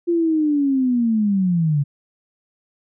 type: linear sweep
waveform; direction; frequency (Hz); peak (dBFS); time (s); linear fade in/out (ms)
sine; down; 347.9 to 138.59; -15; 0.07-1.84; 20
effects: none